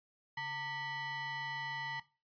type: ring-modulated tone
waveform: square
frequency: 523.3 Hz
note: C5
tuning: in tune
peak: -35 dBFS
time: 0.37-2 s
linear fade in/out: 5 ms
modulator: 1430 Hz
effects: noise-tail reverb RT60 0.3 s tail -17 dB re dry + resampled to 11025 Hz